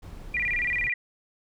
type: noise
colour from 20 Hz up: brown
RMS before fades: -40 dBFS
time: 0.02-0.89 s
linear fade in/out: 10 ms
type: tone with vibrato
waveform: sine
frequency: 2163 Hz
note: C#7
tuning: 43 cents flat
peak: -24 dBFS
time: 0.34-0.94 s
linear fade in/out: 5 ms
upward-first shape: square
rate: 18 Hz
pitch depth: 180 cents each way
effects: none